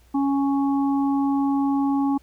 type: harmonic tone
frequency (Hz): 277.3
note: C#4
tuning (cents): +1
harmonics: 1 / 3 / 4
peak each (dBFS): -19 / -28 / -34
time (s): 0.14-2.18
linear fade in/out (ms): 10
effects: added 60 Hz sine -52 dBFS peak until 2.22 s + pink hiss -60 dBFS RMS until 2.22 s